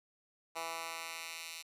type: tone with high-pass filter sweep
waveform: 10% pulse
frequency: 164.81 Hz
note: E3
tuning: in tune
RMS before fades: -43 dBFS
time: 0.55-1.63 s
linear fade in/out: 20 ms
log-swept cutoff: 830 to 3200 Hz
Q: 0.98
effects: resampled to 32000 Hz + 11-bit